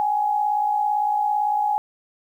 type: tone pair together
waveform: sine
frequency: 779 / 836.8 Hz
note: G5 / G#5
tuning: -11 / +13 cents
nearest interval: minor second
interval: 124 cents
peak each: -27 / -19 dBFS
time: 0-1.78 s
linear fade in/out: 0 ms
effects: 9-bit